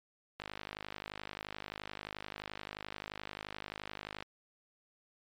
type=click train; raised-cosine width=0.3 ms; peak=-24 dBFS; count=198; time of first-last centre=0.4-4.225 s; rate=51.5 Hz; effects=MP3 96 kbps